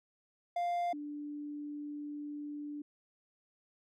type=tone pair in turn; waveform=triangle / sine; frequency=698.5 / 293.7 Hz; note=F5 / D4; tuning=0 / 0 cents; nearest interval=octave + minor third; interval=1500 cents; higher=first; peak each=-29 / -39 dBFS; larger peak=first; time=0.56-0.93 / 0.93-2.82 s; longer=second; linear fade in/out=5 ms; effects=none